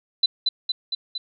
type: tone with echo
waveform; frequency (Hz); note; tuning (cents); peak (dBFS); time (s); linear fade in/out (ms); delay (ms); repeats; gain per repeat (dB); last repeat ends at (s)
sine; 4004; B7; +23; -14; 0.23-0.26; 5; 230; 4; -3; 1.18
effects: none